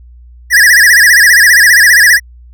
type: tone with vibrato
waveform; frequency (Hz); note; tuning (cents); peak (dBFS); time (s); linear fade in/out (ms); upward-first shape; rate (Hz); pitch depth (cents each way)
square; 1796; A6; +35; -3; 0.5-2.2; 50; sine; 15; 170
effects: added 60 Hz sine -33 dBFS peak until 2.53 s